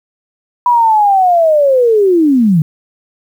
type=linear sweep; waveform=sine; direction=down; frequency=987.8 to 146.83 Hz; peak=-6 dBFS; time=0.66-2.62 s; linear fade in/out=2 ms; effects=7-bit